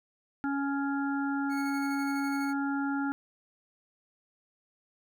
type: harmonic tone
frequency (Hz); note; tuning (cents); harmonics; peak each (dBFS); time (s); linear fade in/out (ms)
278.7; C#4; +9; 1 / 3 / 5 / 6; -29 / -37 / -36 / -46; 0.44-3.12; 0
type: tone with tremolo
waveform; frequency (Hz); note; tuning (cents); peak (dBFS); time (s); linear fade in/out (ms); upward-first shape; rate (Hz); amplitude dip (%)
sawtooth; 2200; C#7; -14; -38; 1.49-2.54; 50; square; 12; 35
effects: none